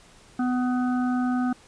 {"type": "harmonic tone", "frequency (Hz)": 250, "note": "B3", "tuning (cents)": 21, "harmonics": [1, 3, 5, 6], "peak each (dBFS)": [-22, -32, -36, -38], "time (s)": [0.39, 1.53], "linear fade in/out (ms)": 5, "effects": ["pink hiss -53 dBFS RMS until 1.67 s", "resampled to 22050 Hz"]}